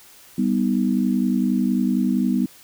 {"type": "chord", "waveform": "sine", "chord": "G augmented", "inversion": "none", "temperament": "equal", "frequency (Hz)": [196, 246.9, 311.1], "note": ["G3", "B3", "D#4"], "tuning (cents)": [0, 0, 0], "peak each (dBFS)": [-21, -20, -26], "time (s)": [0.38, 2.46], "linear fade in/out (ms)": 5, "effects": ["white hiss -48 dBFS RMS until 2.63 s"]}